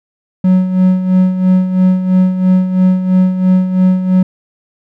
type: tone with tremolo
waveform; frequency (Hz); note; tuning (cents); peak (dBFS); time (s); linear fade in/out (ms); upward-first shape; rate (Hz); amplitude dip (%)
triangle; 185.1; F#3; +1; -3; 0.44-4.23; 5; sine; 3; 65
effects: none